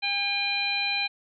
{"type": "harmonic tone with a mistuned harmonic", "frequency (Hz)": 806, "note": "G5", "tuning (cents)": 48, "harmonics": [1, 2, 3, 4, 5], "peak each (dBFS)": [-34, -39, -27, -36, -29], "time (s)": [0.02, 1.08], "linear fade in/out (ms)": 20, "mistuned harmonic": 4, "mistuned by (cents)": -51, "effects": []}